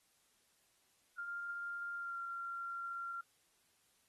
sine tone with pitch glide, 1398 to 1378 Hz, F6 to F6, +1 to -24 cents, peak -40 dBFS, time 1.18-3.21 s, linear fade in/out 5 ms, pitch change -25 cents, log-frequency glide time 1.95-2.18 s, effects white hiss -74 dBFS RMS until 4.08 s + AAC 32 kbps

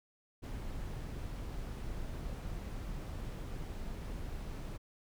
brown noise, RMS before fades -41 dBFS, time 0.42-4.78 s, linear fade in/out 20 ms, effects none

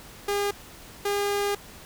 sawtooth tone pair in turn, 405.5 / 405.5 Hz, G#4 / G#4, -41 / -41 cents, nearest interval unison, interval 0 cents, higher neither, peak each -20 dBFS, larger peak neither, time 0.28-0.51 / 1.05-1.55 s, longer second, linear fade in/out 5 ms, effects pink hiss -46 dBFS RMS until 1.85 s

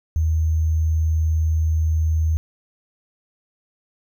sine tone with sample-and-hold, 79.6 Hz, D#2, 40 cents sharp, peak -16 dBFS, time 0.16-2.37 s, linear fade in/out 0 ms, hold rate 6300 Hz, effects none

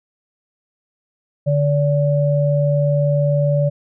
sine tone pair together, 145.46 / 576 Hz, D3 / D5, -16 / -34 cents, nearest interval 2 octaves, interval 2382 cents, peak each -15 / -18 dBFS, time 1.46-3.7 s, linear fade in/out 20 ms, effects none

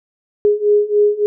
sine beating tone pair, 413.3 / 416.8 Hz, G#4 / G#4, -8 / +6 cents, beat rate 3.5 Hz, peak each -15 / -13 dBFS, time 0.45-1.26 s, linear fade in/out 0 ms, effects none

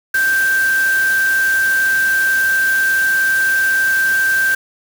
sine tone in noise, 1568 Hz, G6, in tune, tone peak -12 dBFS, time 0.14-4.55 s, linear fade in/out 5 ms, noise white, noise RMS -27 dBFS, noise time 0.14-4.55 s, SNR +12 dB, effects none

